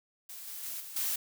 blue noise with level steps, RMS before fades -45 / -42 / -39 / -45 / -32 dBFS, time 0.29-1.16 s, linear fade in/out 5 ms, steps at 0.47 / 0.63 / 0.8 / 0.96 s, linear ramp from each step 5 ms, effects none

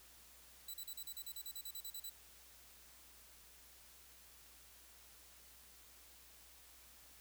5% pulse tone bursts, 3971 Hz, B7, 9 cents sharp, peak -37 dBFS, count 15, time 0.68-2.097 s, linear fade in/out 5 ms, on 59 ms, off 38 ms, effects added 60 Hz sine -70 dBFS peak until 7.2 s + white hiss -62 dBFS RMS until 7.2 s

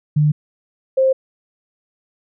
sine tone pair in turn, 150 / 527.9 Hz, D3 / C5, +37 / +15 cents, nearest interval octave + minor seventh, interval 2178 cents, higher second, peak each -11 / -11 dBFS, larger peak neither, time 0.16-0.32 / 0.97-1.13 s, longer neither, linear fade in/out 10 ms, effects none

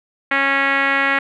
5% pulse tone with low-pass filter, 275 Hz, C#4, 14 cents flat, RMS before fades -17 dBFS, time 0.31-1.19 s, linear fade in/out 5 ms, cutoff 2000 Hz, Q 2.8, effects none

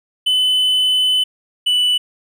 triangle tone pair in turn, 3017 / 2972 Hz, F#7 / F#7, +33 / +7 cents, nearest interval unison, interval 26 cents, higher first, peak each -11 dBFS, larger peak neither, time 0.26-1.24 / 1.66-1.98 s, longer first, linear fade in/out 10 ms, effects none

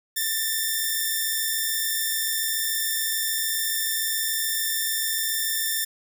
5% pulse tone pair together, 1781.1 / 1828 Hz, A6 / A#6, +21 / -34 cents, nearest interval unison, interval 45 cents, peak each -13 / -22 dBFS, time 0.16-5.85 s, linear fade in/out 10 ms, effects none

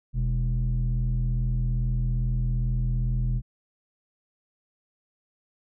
square tone with low-pass filter, 41.2 Hz, E1, in tune, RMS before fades -25 dBFS, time 0.13-3.42 s, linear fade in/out 50 ms, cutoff 150 Hz, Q 8.3, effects none

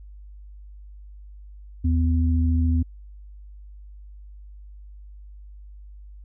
sine tone pair together, 79.34 / 251.9 Hz, D#2 / B3, +34 / +34 cents, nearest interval octave + minor sixth, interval 2000 cents, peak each -18 / -25 dBFS, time 1.84-2.83 s, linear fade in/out 10 ms, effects added 50 Hz sine -40 dBFS peak until 6.24 s

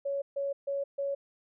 sine tone bursts, 558 Hz, C#5, 11 cents sharp, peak -29 dBFS, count 4, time 0.05-1.15 s, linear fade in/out 10 ms, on 170 ms, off 140 ms, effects none

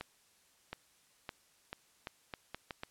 accelerating click train, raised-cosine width 0.3 ms, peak -24 dBFS, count 9, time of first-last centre 0.01-2.834 s, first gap 720 ms, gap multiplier 0.78, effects white hiss -68 dBFS RMS until 2.9 s + low-pass 11000 Hz 12 dB/octave

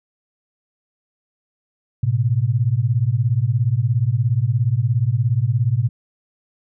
sine beating tone pair, 110 / 127 Hz, A2 / B2, 0 / +49 cents, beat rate 17 Hz, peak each -18 dBFS, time 2.03-5.89 s, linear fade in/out 5 ms, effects none

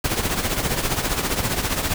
pink noise with tremolo, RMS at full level -20 dBFS, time 0.04-1.94 s, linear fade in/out 5 ms, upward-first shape triangle, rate 15 Hz, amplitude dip 70%, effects none

